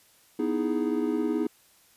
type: chord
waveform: triangle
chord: E major seventh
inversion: second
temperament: equal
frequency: 246.9 / 311.1 / 329.6 / 415.3 Hz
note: B3 / D#4 / E4 / G#4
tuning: 0 / 0 / 0 / 0 cents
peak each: -28 / -26 / -31 / -29 dBFS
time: 0.39-1.47 s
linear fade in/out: 5 ms
effects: white hiss -60 dBFS RMS until 1.96 s + resampled to 32000 Hz